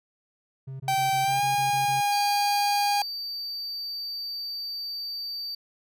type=tone bursts; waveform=triangle; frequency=133.3 Hz; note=C3; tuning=33 cents sharp; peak=-32 dBFS; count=9; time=0.67-2.008 s; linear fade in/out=10 ms; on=130 ms; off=21 ms
type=tone with pitch glide; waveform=45% pulse; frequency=776 to 815.5 Hz; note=G5 to G#5; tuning=-18 to -32 cents; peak=-22 dBFS; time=0.88-3.02 s; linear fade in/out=2 ms; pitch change=+86 cents; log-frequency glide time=1.22-1.43 s
type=tone; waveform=triangle; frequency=4621 Hz; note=D8; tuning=29 cents flat; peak=-30 dBFS; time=2.12-5.55 s; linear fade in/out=5 ms
effects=none